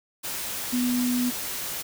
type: tone in noise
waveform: sine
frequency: 246.9 Hz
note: B3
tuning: in tune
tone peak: -22 dBFS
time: 0.72-1.31 s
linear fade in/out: 20 ms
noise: white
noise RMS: -32 dBFS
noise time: 0.23-1.83 s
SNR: +7 dB
effects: none